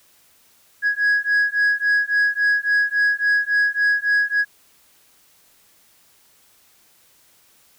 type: beating tone pair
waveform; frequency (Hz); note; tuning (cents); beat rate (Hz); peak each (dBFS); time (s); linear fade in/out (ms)
sine; 1661.2 / 1664.8; G#6 / G#6; 0 / +4; 3.6; -17; 0.82-4.45; 50
effects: tanh soft clip ceiling -13 dBFS + white hiss -56 dBFS RMS until 7.78 s